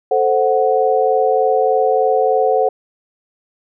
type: chord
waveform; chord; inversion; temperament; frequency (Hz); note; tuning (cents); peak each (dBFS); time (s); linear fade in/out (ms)
sine; F# diminished; first; equal; 440 / 523.3 / 740; A4 / C5 / F#5; 0 / 0 / 0; -16; 0.11-2.69; 5
effects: none